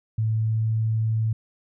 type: tone with pitch glide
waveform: sine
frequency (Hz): 110.3 to 110.94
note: A2 to A2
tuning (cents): +5 to +15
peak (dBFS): -20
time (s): 0.18-1.33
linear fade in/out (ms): 5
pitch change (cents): +10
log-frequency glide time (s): 0.32-0.7
effects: none